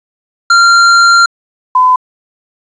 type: tone pair in turn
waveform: square / sine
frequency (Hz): 1384 / 1011.7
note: F6 / B5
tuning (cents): -16 / +41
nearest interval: perfect fourth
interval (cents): 543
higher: first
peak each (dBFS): -4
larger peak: neither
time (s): 0.5-1.26 / 1.75-1.96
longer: first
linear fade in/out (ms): 5
effects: resampled to 16000 Hz + 7-bit